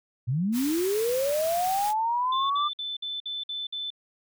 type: linear sweep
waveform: sine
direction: up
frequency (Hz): 111.8 to 1200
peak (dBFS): -23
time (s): 0.27-2.69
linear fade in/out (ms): 20
type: band-stop noise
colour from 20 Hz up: white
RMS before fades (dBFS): -36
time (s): 0.52-1.94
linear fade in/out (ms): 50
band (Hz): 240 to 840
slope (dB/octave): 48
type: tone bursts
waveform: sine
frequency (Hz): 3520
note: A7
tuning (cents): 0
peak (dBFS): -30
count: 7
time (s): 2.32-3.904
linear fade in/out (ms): 5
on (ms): 180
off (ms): 54
effects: none